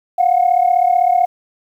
sine tone pair together, 704.2 / 740 Hz, F5 / F#5, +14 / 0 cents, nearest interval minor second, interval 86 cents, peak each -12 / -13 dBFS, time 0.18-1.26 s, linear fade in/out 10 ms, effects tanh soft clip ceiling -4 dBFS + 8-bit

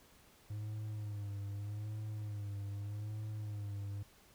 triangle tone with vibrato, 103.9 Hz, G#2, 1 cent sharp, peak -37 dBFS, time 0.5-4.03 s, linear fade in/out 5 ms, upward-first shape sine, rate 0.82 Hz, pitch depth 61 cents each way, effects pink hiss -64 dBFS RMS until 4.34 s

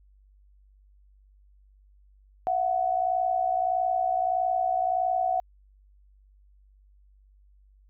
sine tone pair together, 678.4 / 740 Hz, E5 / F#5, +50 / 0 cents, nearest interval major second, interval 150 cents, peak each -28 / -24 dBFS, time 2.47-5.4 s, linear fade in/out 0 ms, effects added 49 Hz sine -55 dBFS peak until 7.89 s

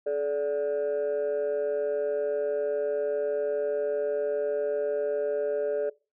sine tone pair together, 429.8 / 582.3 Hz, A4 / D5, -41 / -15 cents, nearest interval perfect fourth, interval 526 cents, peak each -26 dBFS, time 0.06-5.9 s, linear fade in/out 10 ms, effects noise-tail reverb RT60 0.3 s tail -23 dB re dry + tanh soft clip ceiling -22 dBFS

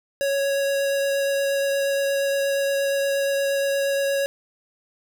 square tone with vibrato, 554.4 Hz, C#5, in tune, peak -21 dBFS, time 0.21-4.26 s, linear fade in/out 0 ms, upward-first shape triangle, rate 8.5 Hz, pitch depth 9 cents each way, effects none

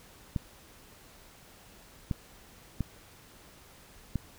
clicks, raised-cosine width 5 ms, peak -17 dBFS, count 4, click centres 0.362 / 2.112 / 2.807 / 4.157 s, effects pink hiss -55 dBFS RMS until 4.38 s

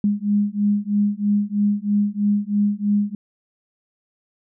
sine beating tone pair, 203.9 / 207 Hz, G#3 / G#3, -32 / -5 cents, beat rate 3.1 Hz, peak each -20 dBFS, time 0.04-3.15 s, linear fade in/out 2 ms, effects none

